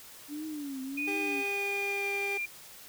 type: tone with vibrato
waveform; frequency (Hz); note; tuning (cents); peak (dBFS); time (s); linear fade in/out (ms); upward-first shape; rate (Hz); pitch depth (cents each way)
sine; 286.4; D4; -43; -35; 0.28-1.44; 50; triangle; 1.4; 170
type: tone with pitch glide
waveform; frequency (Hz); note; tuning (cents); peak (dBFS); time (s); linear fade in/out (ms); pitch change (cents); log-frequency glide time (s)
sine; 2472 to 2388; D#7 to D7; -12 to +28; -31; 0.97-2.46; 10; -60; 1.47-2.07
type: tone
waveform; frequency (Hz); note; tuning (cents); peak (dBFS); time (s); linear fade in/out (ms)
30% pulse; 400; G4; +35; -32; 1.07-2.38; 10
effects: white hiss -50 dBFS RMS until 2.88 s